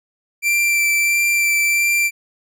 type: tone with vibrato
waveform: 45% pulse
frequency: 2349 Hz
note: D7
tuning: in tune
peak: -14 dBFS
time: 0.42-2.11 s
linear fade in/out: 50 ms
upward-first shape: sine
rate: 1.5 Hz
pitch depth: 11 cents each way
effects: none